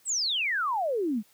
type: exponential sweep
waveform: sine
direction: down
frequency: 8390 to 196 Hz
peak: -25 dBFS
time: 0.05-1.23 s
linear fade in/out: 50 ms
effects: white hiss -62 dBFS RMS until 1.33 s + high-pass 60 Hz 12 dB/octave